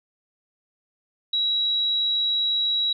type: tone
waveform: sine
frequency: 3878 Hz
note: B7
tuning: 32 cents flat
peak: -20 dBFS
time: 1.33-2.93 s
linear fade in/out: 5 ms
effects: none